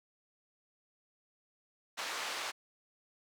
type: band-pass noise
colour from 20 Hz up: pink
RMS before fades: -39 dBFS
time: 1.97-2.52 s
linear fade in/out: 20 ms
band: 820 to 6100 Hz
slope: 12 dB/octave
effects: none